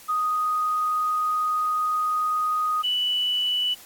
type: tone pair in turn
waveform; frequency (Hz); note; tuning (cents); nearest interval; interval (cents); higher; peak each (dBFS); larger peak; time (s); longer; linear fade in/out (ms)
sine; 1244.5 / 2968; D#6 / F#7; 0 / +5; octave + minor third; 1505; second; -21; neither; 0.08-2.83 / 2.83-3.75; first; 20
effects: white hiss -47 dBFS RMS until 3.85 s + AAC 64 kbps